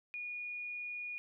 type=tone; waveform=sine; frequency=2446 Hz; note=D#7; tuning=30 cents flat; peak=-39 dBFS; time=0.14-1.18 s; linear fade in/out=0 ms; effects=none